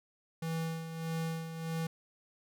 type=tone with tremolo; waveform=square; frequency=163.2 Hz; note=E3; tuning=17 cents flat; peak=-33 dBFS; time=0.42-1.87 s; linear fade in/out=5 ms; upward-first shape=sine; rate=1.6 Hz; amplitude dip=60%; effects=none